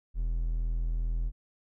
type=tone; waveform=triangle; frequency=41.2 Hz; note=E1; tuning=in tune; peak=-25 dBFS; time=0.14-1.32 s; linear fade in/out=50 ms; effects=none